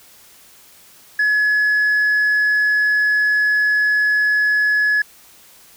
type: tone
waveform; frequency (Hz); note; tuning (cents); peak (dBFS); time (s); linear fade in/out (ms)
sine; 1697; G#6; +37; -11; 1.19-5.02; 5
effects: tanh soft clip ceiling -12 dBFS + white hiss -47 dBFS RMS until 5.76 s